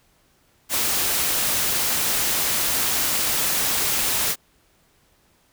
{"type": "noise", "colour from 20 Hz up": "white", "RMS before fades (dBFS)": -22, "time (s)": [0.69, 4.36], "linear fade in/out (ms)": 50, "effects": ["pink hiss -61 dBFS RMS until 5.52 s"]}